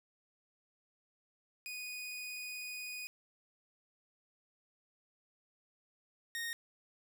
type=tone pair in turn; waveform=sawtooth; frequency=2479 / 1856 Hz; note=D#7 / A#6; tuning=-7 / -8 cents; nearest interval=perfect fourth; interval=501 cents; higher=first; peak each=-38 / -34 dBFS; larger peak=second; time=1.66-3.07 / 6.35-6.53 s; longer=first; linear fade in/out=0 ms; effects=none